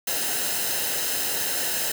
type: noise with comb filter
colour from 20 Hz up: white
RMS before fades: -26 dBFS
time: 0.07-1.92 s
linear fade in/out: 5 ms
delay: 0.87 ms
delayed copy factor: -0.6
effects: none